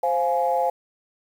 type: chord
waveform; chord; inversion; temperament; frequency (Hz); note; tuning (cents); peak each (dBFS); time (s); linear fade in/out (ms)
sine; F minor; second; just; 523.8 / 698.5 / 838.1; C5 / F5 / Ab5; +2 / 0 / +16; -23; 0.03-0.7; 5
effects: tanh soft clip ceiling -10 dBFS + 8-bit